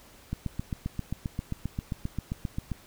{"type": "click train", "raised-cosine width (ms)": 5, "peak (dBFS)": -18, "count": 19, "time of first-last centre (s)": [0.33, 2.717], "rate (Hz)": 7.54, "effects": ["pink hiss -54 dBFS RMS until 2.86 s"]}